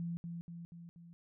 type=tone with echo; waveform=sine; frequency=170 Hz; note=F3; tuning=46 cents flat; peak=-36 dBFS; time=0-0.17 s; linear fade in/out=0 ms; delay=240 ms; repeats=4; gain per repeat=-4 dB; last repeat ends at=1.13 s; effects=none